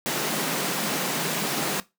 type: high-pass noise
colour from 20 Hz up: pink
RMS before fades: -27 dBFS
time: 0.06-1.8 s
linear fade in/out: 0 ms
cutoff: 140 Hz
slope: 96 dB/octave
effects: noise-tail reverb RT60 0.2 s tail -18 dB re dry